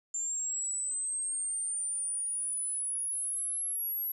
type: linear sweep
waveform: sine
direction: up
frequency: 7230 to 11630 Hz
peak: -31 dBFS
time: 0.14-4.12 s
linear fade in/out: 5 ms
effects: none